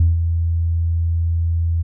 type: tone with ADSR envelope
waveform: sine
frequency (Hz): 83.5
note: E2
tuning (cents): +23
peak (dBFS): -8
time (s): 0-1.83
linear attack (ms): 5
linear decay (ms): 160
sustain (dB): -7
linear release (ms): 18
effects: tanh soft clip ceiling -6 dBFS